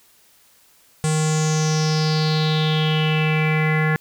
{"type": "tone with low-pass filter sweep", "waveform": "square", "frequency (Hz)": 155.56, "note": "D#3", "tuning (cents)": 0, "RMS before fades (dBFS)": -19, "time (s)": [1.04, 3.96], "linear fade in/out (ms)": 0, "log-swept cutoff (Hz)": [8400, 1800], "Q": 6.1, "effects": ["white hiss -55 dBFS RMS until 4 s"]}